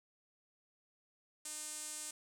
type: tone with band-pass filter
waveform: sawtooth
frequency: 304 Hz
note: D#4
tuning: 40 cents flat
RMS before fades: -45 dBFS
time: 1.45-2.11 s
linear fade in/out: 5 ms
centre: 8300 Hz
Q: 3.2
effects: none